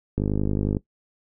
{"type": "click train", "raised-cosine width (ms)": 3, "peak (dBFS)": -11, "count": 31, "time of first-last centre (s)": [0.18, 0.768], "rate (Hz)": 51, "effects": ["noise-tail reverb RT60 0.1 s tail -18 dB re dry"]}